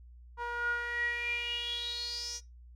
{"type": "tone with band-pass filter sweep", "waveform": "sawtooth", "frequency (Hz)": 477.4, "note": "A#4", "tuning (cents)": 41, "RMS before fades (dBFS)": -35, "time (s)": [0.37, 2.41], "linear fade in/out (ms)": 50, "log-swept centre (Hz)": [1100, 5900], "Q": 9.8, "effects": ["noise-tail reverb RT60 0.2 s tail -19 dB re dry", "added 60 Hz sine -50 dBFS peak until 2.75 s"]}